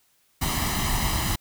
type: noise with comb filter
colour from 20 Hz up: pink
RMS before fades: -25 dBFS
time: 0.41-1.36 s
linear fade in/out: 10 ms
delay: 1 ms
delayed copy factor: +0.7
effects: white hiss -65 dBFS RMS until 1.4 s